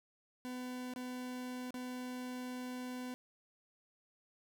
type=tone with dropouts; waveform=40% pulse; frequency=251 Hz; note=B3; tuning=28 cents sharp; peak=-40 dBFS; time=0.45-3.14 s; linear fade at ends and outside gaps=0 ms; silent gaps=0.937-0.961 / 1.706-1.742 s; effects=none